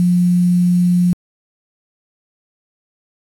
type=tone with quantisation; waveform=sine; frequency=177.4 Hz; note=F3; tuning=27 cents sharp; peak=-10 dBFS; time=0-1.13 s; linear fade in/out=0 ms; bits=6; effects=AAC 64 kbps